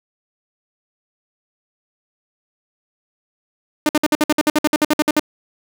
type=tone bursts; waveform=sawtooth; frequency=302.1 Hz; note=D4; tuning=49 cents sharp; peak=-8 dBFS; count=16; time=3.86-5.196 s; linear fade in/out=2 ms; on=31 ms; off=56 ms; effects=none